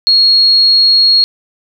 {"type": "tone", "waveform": "sine", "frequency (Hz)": 4300, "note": "C8", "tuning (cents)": 47, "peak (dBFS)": -5, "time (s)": [0.07, 1.24], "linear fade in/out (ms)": 0, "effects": []}